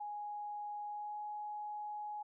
sine tone with pitch glide, 830.6 to 837.8 Hz, G#5 to G#5, 0 to +15 cents, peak -40 dBFS, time 0-2.23 s, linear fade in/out 10 ms, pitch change +15 cents, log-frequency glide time 0.86-1.18 s, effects none

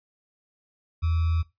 sine tone with sample-and-hold, 82.41 Hz, E2, in tune, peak -21 dBFS, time 1.02-1.43 s, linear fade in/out 20 ms, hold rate 1225 Hz, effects noise-tail reverb RT60 0.2 s tail -18 dB re dry + resampled to 11025 Hz

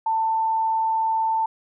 sine tone, 891 Hz, A5, 22 cents sharp, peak -19 dBFS, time 0.06-1.46 s, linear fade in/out 5 ms, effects none

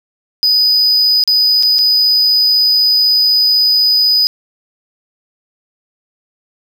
triangle tone with dropouts, 4978 Hz, D#8, in tune, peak -7 dBFS, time 0.43-4.27 s, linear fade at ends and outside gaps 0 ms, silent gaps 1.238-1.276 / 1.626-1.632 / 1.784-1.789 s, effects none

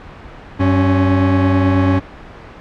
40% pulse tone pair together, 95.44 / 277.2 Hz, G2 / C#4, -46 / 0 cents, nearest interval octave + tritone, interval 1846 cents, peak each -13 dBFS, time 0.59-2 s, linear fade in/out 20 ms, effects pink hiss -35 dBFS RMS until 2.6 s + low-pass 2000 Hz 12 dB/octave

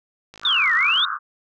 click train, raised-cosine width 0.2 ms, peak -23 dBFS, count 36, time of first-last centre 0.34-0.997 s, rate 53.3 Hz
white band-pass noise, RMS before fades -26 dBFS, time 0.42-1.19 s, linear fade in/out 50 ms, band 1100 to 1500 Hz, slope 96 dB/octave
sine exponential two-way sweep, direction down then up, 3729 to 1760 to 3729 Hz, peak -16 dBFS, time 0.45-1.05 s, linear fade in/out 2 ms, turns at 0.74 s
effects none

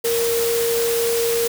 sine tone in noise, 465.2 Hz, A#4, 4 cents flat, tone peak -18 dBFS, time 0.04-1.48 s, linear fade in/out 10 ms, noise white, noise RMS -25 dBFS, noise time 0.04-1.48 s, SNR +4 dB, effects none

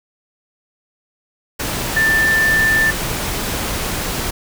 sine tone in noise, 1774 Hz, A6, 14 cents sharp, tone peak -12 dBFS, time 1.96-2.91 s, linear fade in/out 10 ms, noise pink, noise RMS -22 dBFS, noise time 1.59-4.31 s, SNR +7 dB, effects none

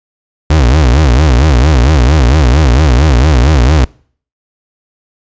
35% pulse tone with vibrato, 68.4 Hz, C#2, 23 cents flat, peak -3 dBFS, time 0.5-3.85 s, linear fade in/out 5 ms, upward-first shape sine, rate 4.4 Hz, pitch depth 270 cents each way, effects noise-tail reverb RT60 0.5 s tail -25 dB re dry + resampled to 16000 Hz

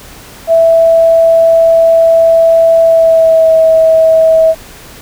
sine tone with pitch glide, 659.3 to 645.7 Hz, E5 to E5, 0 to -36 cents, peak -3 dBFS, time 0.47-4.55 s, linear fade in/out 50 ms, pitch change -36 cents, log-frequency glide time 2.83-3.51 s, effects pink hiss -33 dBFS RMS until 5.01 s

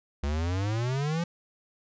square exponential sweep, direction up, 69.3 to 174.61 Hz, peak -27 dBFS, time 0.23-1.24 s, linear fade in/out 5 ms, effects resampled to 16000 Hz

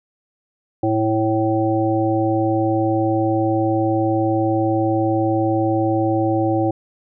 harmonic tone, 110 Hz, A2, in tune, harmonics 1 / 3 / 5 / 7, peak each -23 / -18 / -23 / -23 dBFS, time 0.83-6.71 s, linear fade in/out 5 ms, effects none

